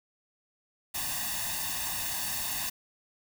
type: noise with comb filter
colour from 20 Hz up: white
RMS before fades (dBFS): -33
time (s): 0.94-2.7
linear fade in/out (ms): 10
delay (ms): 1.1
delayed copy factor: +0.9
effects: none